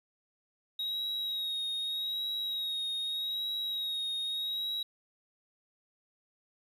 sine tone with vibrato, 3790 Hz, A#7, 28 cents sharp, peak -29 dBFS, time 0.79-4.83 s, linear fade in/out 5 ms, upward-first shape sine, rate 0.82 Hz, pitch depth 33 cents each way, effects tanh soft clip ceiling -31 dBFS + 10-bit

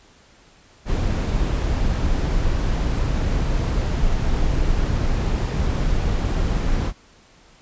brown noise, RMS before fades -20 dBFS, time 0.85-6.93 s, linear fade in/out 50 ms, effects pink hiss -52 dBFS RMS until 7.61 s + resampled to 16000 Hz

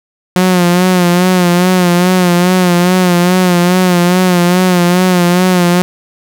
sawtooth tone with vibrato, 179.5 Hz, F3, 48 cents sharp, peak -3 dBFS, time 0.36-5.82 s, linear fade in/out 0 ms, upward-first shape sine, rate 2.4 Hz, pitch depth 53 cents each way, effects none

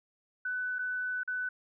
sine tone with dropouts, 1498 Hz, F#6, 21 cents sharp, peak -31 dBFS, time 0.45-1.49 s, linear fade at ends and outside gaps 5 ms, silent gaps 0.786-0.79 / 1.234-1.276 s, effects none

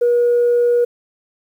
sine tone, 480.5 Hz, B4, 48 cents flat, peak -10 dBFS, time 0.01-0.85 s, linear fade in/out 10 ms, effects tanh soft clip ceiling -8 dBFS + 8-bit

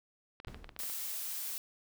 clicks, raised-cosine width 0.3 ms, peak -30 dBFS, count 10, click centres 0.401 / 0.448 / 0.483 / 0.545 / 0.644 / 0.692 / 0.764 / 0.801 / 0.835 / 0.899 s
brown noise with exponential decay, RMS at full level -43 dBFS, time 0.47-1.07 s, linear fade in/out 2 ms, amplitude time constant 130 ms
blue noise, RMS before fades -39 dBFS, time 0.79-1.58 s, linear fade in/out 0 ms
effects none

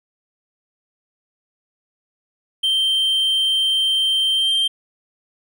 triangle tone with pitch glide, 3136 to 3158 Hz, G7 to G7, 0 to +12 cents, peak -14 dBFS, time 2.63-4.68 s, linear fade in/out 10 ms, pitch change +12 cents, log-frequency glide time 4.34-4.52 s, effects none

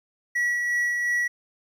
triangle tone with tremolo, 1933 Hz, B6, 38 cents flat, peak -19 dBFS, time 0.35-1.28 s, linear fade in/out 10 ms, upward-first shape sine, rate 2.8 Hz, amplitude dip 30%, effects 10-bit

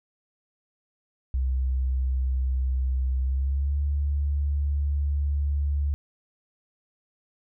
sine tone with pitch glide, 64.7 to 71.79 Hz, C2 to D2, -19 to -39 cents, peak -22 dBFS, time 1.34-5.94 s, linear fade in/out 0 ms, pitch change +180 cents, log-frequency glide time 3.21-3.78 s, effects none

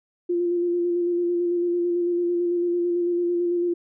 sine tone with vibrato, 348.6 Hz, F4, 3 cents flat, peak -20 dBFS, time 0.29-3.74 s, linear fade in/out 10 ms, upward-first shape square, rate 9 Hz, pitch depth 17 cents each way, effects none

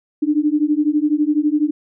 sine beating tone pair, 293.7 / 305.7 Hz, D4 / D#4, 0 / -30 cents, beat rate 12 Hz, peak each -17 dBFS, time 0.22-1.71 s, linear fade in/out 10 ms, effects none

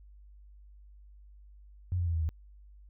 sine tone with pitch steps, 89.9 / 86.84 / 83.88 / 81.02 / 78.26 Hz, F#2 / F2 / E2 / E2 / D#2, -49 / -9 / +31 / -29 / +11 cents, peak -27 dBFS, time 1.92-2.29 s, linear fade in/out 0 ms, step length 74 ms, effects added 50 Hz sine -51 dBFS peak until 2.89 s

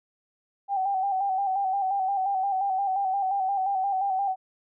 sine tone with vibrato, 776 Hz, G5, 18 cents flat, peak -23 dBFS, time 0.68-4.36 s, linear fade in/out 50 ms, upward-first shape square, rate 5.7 Hz, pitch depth 48 cents each way, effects none

